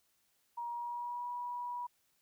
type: tone with pitch glide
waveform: sine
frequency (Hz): 948 to 971.8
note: A#5 to B5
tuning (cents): +29 to -28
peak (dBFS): -37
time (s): 0.57-1.87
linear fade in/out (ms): 10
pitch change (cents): +43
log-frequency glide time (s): 0.68-1.28
effects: white hiss -75 dBFS RMS until 2.21 s